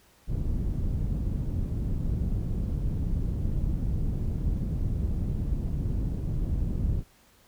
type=low-pass noise; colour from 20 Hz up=pink; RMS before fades=-28 dBFS; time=0.27-7.04 s; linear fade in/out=50 ms; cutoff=170 Hz; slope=12 dB/octave; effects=pink hiss -60 dBFS RMS until 7.47 s